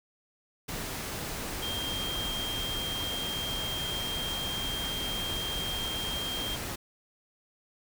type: tone in noise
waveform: sine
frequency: 3199 Hz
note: G7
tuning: 34 cents sharp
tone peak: -33 dBFS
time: 1.62-6.56 s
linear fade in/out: 10 ms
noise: pink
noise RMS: -36 dBFS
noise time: 0.68-6.76 s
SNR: 0 dB
effects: none